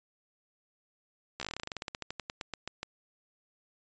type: slowing click train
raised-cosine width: 0.2 ms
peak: -19 dBFS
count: 25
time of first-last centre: 1.4-2.83 s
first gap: 14 ms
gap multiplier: 1.11
effects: resampled to 16000 Hz